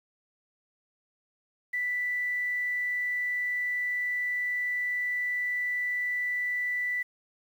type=tone; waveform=sine; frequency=1975.5 Hz; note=B6; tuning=in tune; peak=-27 dBFS; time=1.73-7.03 s; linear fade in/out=10 ms; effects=9-bit